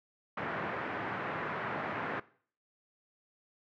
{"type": "band-pass noise", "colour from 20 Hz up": "white", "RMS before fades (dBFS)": -37, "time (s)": [0.37, 2.2], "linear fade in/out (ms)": 5, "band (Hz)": [100, 1800], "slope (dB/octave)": 24, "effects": ["noise-tail reverb RT60 0.5 s tail -20 dB re dry"]}